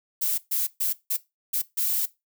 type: noise bursts at uneven times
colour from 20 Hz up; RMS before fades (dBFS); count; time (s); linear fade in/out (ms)
violet; -25; 6; 0.21-0.38 / 0.51-0.67 / 0.8-0.93 / 1.1-1.17 / 1.53-1.62 / 1.77-2.06; 10
effects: noise-tail reverb RT60 0.2 s tail -18 dB re dry